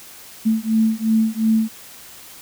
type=beating tone pair; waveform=sine; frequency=220 / 222.8 Hz; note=A3 / A3; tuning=0 / +22 cents; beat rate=2.8 Hz; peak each=-18 dBFS; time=0.45-1.69 s; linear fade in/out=20 ms; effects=white hiss -41 dBFS RMS until 2.41 s